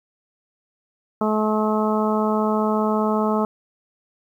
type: harmonic tone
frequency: 214.9 Hz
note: A3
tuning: 41 cents flat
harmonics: 1 / 2 / 3 / 4 / 5 / 6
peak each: -21 / -24 / -26 / -27 / -28 / -29 dBFS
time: 1.21-3.45 s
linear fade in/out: 2 ms
effects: 9-bit